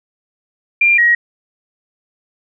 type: tone pair in turn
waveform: sine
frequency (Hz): 2388 / 1895.4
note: D7 / A#6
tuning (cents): +28 / +28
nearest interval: major third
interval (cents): 400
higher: first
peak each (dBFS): -8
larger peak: neither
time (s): 0.81-0.98 / 0.98-1.15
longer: neither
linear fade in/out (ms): 5
effects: none